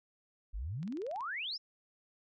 sine exponential sweep, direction up, 42.63 to 5530 Hz, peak -36 dBFS, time 0.53-1.58 s, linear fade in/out 20 ms
click train, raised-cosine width 0.2 ms, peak -37 dBFS, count 9, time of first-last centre 0.83-1.207 s, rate 21.2 Hz
effects none

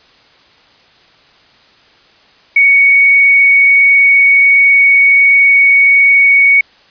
sine tone with frequency modulation, 2232 Hz, C#7, 11 cents sharp, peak -4 dBFS, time 2.56-6.61 s, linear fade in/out 5 ms, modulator 21.4 Hz, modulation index 0.65, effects white hiss -46 dBFS RMS until 6.9 s + resampled to 11025 Hz

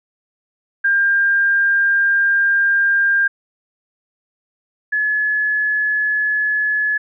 sine tone pair in turn, 1600 / 1706.9 Hz, G6 / G#6, +35 / +47 cents, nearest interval minor second, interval 112 cents, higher second, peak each -12 / -15 dBFS, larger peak first, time 0.84-3.28 / 4.92-6.98 s, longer first, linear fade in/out 10 ms, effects none

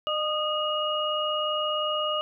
sine tone cluster, 608 / 1233 / 2878 Hz, D#5 / D#6 / F#7, -40 / -16 / -49 cents, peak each -29 dBFS, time 0.07-2.21 s, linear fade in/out 0 ms, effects none

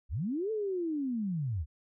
sine linear two-way sweep, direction up then down, 43.65 to 447.4 to 65.4 Hz, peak -30 dBFS, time 0.09-1.66 s, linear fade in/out 50 ms, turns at 0.51 s, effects none

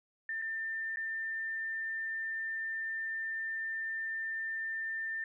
sine tone with dropouts, 1794 Hz, A6, 33 cents sharp, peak -34 dBFS, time 0.29-5.24 s, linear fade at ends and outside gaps 2 ms, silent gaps 0.417-0.421 / 0.96-0.97 s, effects none

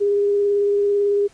sine tone with vibrato, 406.1 Hz, G#4, 39 cents flat, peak -15 dBFS, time 0-1.28 s, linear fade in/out 20 ms, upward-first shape sine, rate 18 Hz, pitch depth 12 cents each way, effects pink hiss -53 dBFS RMS until 1.33 s + resampled to 22050 Hz

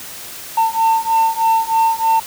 sine beating tone pair, 899 / 902.2 Hz, A5 / A5, +37 / +43 cents, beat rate 3.2 Hz, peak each -14 / -13 dBFS, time 0.57-2.2 s, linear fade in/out 10 ms, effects tanh soft clip ceiling -9 dBFS + white hiss -32 dBFS RMS until 2.26 s

